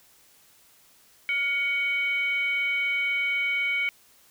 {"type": "tone with frequency modulation", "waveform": "sine", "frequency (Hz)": 2238, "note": "C#7", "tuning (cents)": 16, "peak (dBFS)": -23, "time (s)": [1.29, 3.89], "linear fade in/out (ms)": 0, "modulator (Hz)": 819, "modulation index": 0.45, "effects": ["white hiss -58 dBFS RMS until 4.3 s"]}